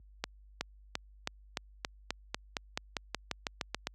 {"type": "accelerating click train", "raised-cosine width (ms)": 0.2, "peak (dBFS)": -15, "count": 17, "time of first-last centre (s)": [0.24, 3.871], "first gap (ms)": 370, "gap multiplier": 0.93, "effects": ["added 50 Hz sine -42 dBFS peak until 3.94 s", "high-pass 100 Hz 12 dB/octave"]}